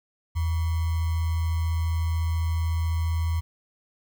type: tone with sample-and-hold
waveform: sine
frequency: 82.1 Hz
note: E2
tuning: 6 cents flat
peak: -22 dBFS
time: 0.35-3.41 s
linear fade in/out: 20 ms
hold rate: 1050 Hz
effects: none